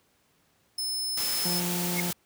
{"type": "tone", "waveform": "sawtooth", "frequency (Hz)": 5230, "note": "E8", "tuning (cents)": -15, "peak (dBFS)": -26, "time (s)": [0.78, 1.6], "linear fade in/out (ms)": 5}
{"type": "noise", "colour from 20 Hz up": "white", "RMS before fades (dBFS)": -32, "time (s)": [1.17, 2.13], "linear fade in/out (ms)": 5}
{"type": "harmonic tone", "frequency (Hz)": 175.9, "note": "F3", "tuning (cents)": 13, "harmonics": [1, 2, 3, 4, 5], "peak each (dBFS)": [-30, -37, -44, -45, -43], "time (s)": [1.45, 2.11], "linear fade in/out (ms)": 5}
{"type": "tone with exponential growth", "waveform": "sine", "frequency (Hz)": 2162, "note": "C#7", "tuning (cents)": -44, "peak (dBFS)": -22, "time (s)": [1.92, 2], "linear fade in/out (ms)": 1, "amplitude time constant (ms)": 16}
{"effects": ["pink hiss -67 dBFS RMS until 2.25 s", "high-pass 80 Hz 12 dB/octave"]}